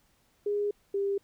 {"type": "tone pair in turn", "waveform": "sine", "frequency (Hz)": [411, 397.7], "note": ["G#4", "G4"], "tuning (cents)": [-18, 25], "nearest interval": "minor second", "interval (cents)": 57, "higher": "first", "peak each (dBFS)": -26, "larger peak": "neither", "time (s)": [[0.46, 0.71], [0.94, 1.18]], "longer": "first", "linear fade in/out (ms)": 5, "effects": ["pink hiss -68 dBFS RMS until 1.23 s"]}